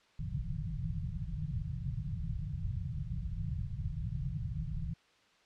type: low-pass noise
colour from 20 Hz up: white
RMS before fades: -37 dBFS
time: 0.19-4.94 s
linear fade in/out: 5 ms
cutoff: 170 Hz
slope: 96 dB/octave
effects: white hiss -66 dBFS RMS until 5.45 s + low-pass 4000 Hz 12 dB/octave